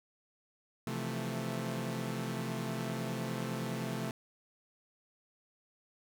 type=chord; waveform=sawtooth; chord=F major seventh; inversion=second; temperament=equal; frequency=130.81 / 164.81 / 174.61 / 220 Hz; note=C3 / E3 / F3 / A3; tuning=0 / 0 / 0 / 0 cents; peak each=-35 / -39 / -39 / -35 dBFS; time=0.87-4.11 s; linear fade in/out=2 ms; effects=none